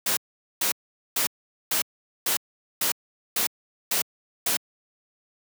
white noise bursts, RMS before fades -24 dBFS, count 9, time 0.06-4.57 s, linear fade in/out 5 ms, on 110 ms, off 440 ms, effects high-pass 150 Hz 12 dB/octave

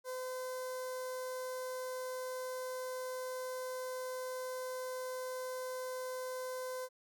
sawtooth tone with notch filter, 511 Hz, C5, 41 cents flat, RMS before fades -41 dBFS, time 0.04-6.89 s, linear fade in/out 50 ms, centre 2700 Hz, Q 0.73, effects none

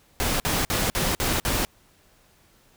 pink noise bursts, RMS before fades -24 dBFS, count 6, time 0.2-1.65 s, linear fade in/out 0 ms, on 200 ms, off 50 ms, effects pink hiss -59 dBFS RMS until 2.76 s

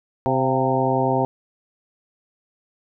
harmonic tone with a mistuned harmonic, 130.81 Hz, C3, in tune, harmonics 1 / 2 / 3 / 4 / 5 / 6 / 7, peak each -25 / -25 / -25 / -25 / -25 / -25 / -25 dBFS, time 0.26-1.25 s, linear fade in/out 0 ms, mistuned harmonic 5, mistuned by +61 cents, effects none

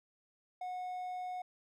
triangle tone, 730 Hz, F#5, 24 cents flat, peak -36 dBFS, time 0.61-1.42 s, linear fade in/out 5 ms, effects none

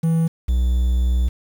triangle tone pair in turn, 163.9 / 61.39 Hz, E3 / B1, -10 / -10 cents, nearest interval octave + perfect fourth, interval 1700 cents, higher first, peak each -13 dBFS, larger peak neither, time 0.03-0.28 / 0.48-1.29 s, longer second, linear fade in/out 10 ms, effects 7-bit

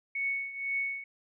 sine tone with tremolo, 2217 Hz, C#7, in tune, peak -27 dBFS, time 0.15-1.04 s, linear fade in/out 5 ms, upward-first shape triangle, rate 2 Hz, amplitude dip 80%, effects none

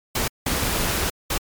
pink noise bursts at uneven times, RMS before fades -23 dBFS, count 3, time 0.15-0.28 / 0.46-1.1 / 1.3-1.38 s, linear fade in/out 5 ms, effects MP3 96 kbps

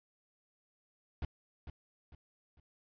brown noise with echo, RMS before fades -36 dBFS, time 1.22-1.25 s, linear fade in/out 2 ms, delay 450 ms, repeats 3, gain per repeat -9 dB, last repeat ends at 2.6 s, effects resampled to 11025 Hz

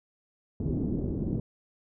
white low-pass noise, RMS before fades -30 dBFS, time 0.6-1.4 s, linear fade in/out 2 ms, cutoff 320 Hz, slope 24 dB/octave, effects none

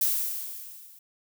violet noise with level ramp, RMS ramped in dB -23 to -52 dBFS, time 0.01-0.99 s, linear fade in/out 5 ms, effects none

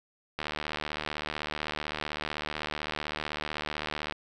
click train, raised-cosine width 0.3 ms, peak -16 dBFS, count 284, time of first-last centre 0.39-4.124 s, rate 75.8 Hz, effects none

